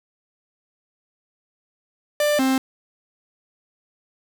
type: tone pair in turn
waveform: 45% pulse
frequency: 592 / 263.7 Hz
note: D5 / C4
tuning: +14 / +14 cents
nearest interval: octave + major second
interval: 1400 cents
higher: first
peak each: -17 dBFS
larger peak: neither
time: 2.2-2.39 / 2.39-2.58 s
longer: neither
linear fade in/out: 2 ms
effects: none